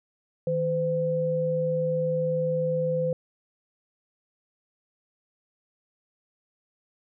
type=tone pair together; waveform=sine; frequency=158.1 / 510.4 Hz; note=D#3 / C5; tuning=+28 / -43 cents; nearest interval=octave + minor sixth; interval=2029 cents; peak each=-29 / -24 dBFS; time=0.47-3.13 s; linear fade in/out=2 ms; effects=none